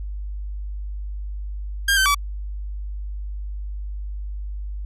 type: tone with pitch steps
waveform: sawtooth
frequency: 1607 / 1544 / 1147 Hz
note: G6 / G6 / D6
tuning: +43 / -27 / -41 cents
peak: -12 dBFS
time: 1.88-2.147 s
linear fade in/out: 5 ms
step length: 89 ms
effects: added 50 Hz sine -27 dBFS peak until 4.85 s + resampled to 32000 Hz